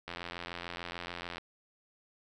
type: click train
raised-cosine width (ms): 0.3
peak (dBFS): -23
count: 114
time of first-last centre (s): 0.08-1.382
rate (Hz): 86.8
effects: none